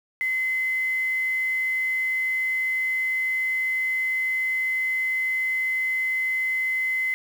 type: tone with quantisation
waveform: sine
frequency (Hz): 2047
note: C7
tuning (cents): -38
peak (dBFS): -22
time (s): 0.21-7.14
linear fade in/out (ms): 0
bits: 7
effects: none